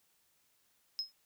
sine tone with exponential decay, 5140 Hz, E8, 45 cents flat, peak -28 dBFS, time 0.99-1.12 s, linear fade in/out 0 ms, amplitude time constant 28 ms, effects tanh soft clip ceiling -30 dBFS + white hiss -73 dBFS RMS until 1.25 s

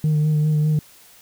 sine tone with vibrato, 152.5 Hz, D#3, 34 cents flat, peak -13 dBFS, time 0.04-0.79 s, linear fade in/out 2 ms, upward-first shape sine, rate 5 Hz, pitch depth 24 cents each way, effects tanh soft clip ceiling -14 dBFS + white hiss -49 dBFS RMS until 1.21 s

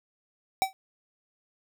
square tone with exponential decay, 767 Hz, G5, 38 cents flat, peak -18 dBFS, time 0.62-0.73 s, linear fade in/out 0 ms, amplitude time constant 23 ms, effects none

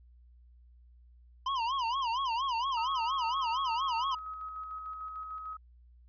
square tone with vibrato, 1000 Hz, B5, 21 cents sharp, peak -30 dBFS, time 1.46-4.15 s, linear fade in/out 5 ms, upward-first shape sine, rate 4.3 Hz, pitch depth 180 cents each way
sine tone with tremolo, 1271 Hz, D#6, 36 cents sharp, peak -37 dBFS, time 2.77-5.57 s, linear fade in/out 5 ms, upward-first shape square, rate 6.7 Hz, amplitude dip 30%
effects added 60 Hz sine -55 dBFS peak until 6.08 s + resampled to 11025 Hz

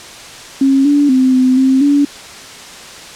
sine tone with pitch steps, 270.9 / 288.4 / 259.1 / 256.5 / 263.9 / 286 Hz, C#4 / D4 / C4 / C4 / C4 / D4, -40 / -31 / -17 / -34 / +15 / -46 cents, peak -7 dBFS, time 0.61-2.05 s, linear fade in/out 5 ms, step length 240 ms, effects white hiss -32 dBFS RMS until 3.15 s + low-pass 7000 Hz 12 dB/octave

